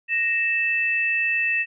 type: tone pair together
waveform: sine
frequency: 1864.6 / 2637 Hz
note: A#6 / E7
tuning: 0 / 0 cents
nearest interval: tritone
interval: 600 cents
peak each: -24 / -21 dBFS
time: 0.08-1.66 s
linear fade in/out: 50 ms
effects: none